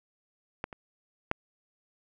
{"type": "clicks", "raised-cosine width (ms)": 0.5, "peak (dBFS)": [-17, -27, -11], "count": 3, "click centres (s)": [0.641, 0.728, 1.314], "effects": []}